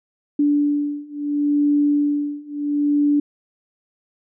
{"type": "beating tone pair", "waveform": "sine", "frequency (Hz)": [290.7, 291.43], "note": ["D4", "D4"], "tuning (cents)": [-18, -13], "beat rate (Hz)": 0.73, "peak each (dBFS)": [-20, -19], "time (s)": [0.39, 3.2], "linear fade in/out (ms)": 5, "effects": []}